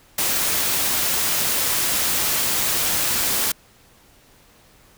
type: noise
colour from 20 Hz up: white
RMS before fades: -21 dBFS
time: 0.18-3.52 s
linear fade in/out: 5 ms
effects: pink hiss -53 dBFS RMS until 4.97 s